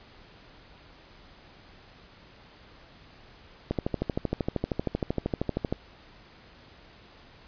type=click train; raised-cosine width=2 ms; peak=-13 dBFS; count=27; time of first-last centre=3.71-5.726 s; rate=12.9 Hz; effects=pink hiss -53 dBFS RMS until 7.47 s + resampled to 11025 Hz